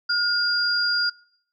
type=tone pair together; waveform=sine; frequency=1432 / 4817 Hz; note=F6 / D8; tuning=+43 / +43 cents; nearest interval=octave + major sixth; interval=2100 cents; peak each=-22 dBFS; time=0.09-1.1 s; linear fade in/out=10 ms; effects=noise-tail reverb RT60 0.7 s tail -26 dB re dry